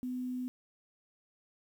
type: tone with quantisation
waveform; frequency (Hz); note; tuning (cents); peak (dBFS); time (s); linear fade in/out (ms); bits
sine; 251.6; B3; +32; -34; 0.03-0.48; 0; 10
effects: none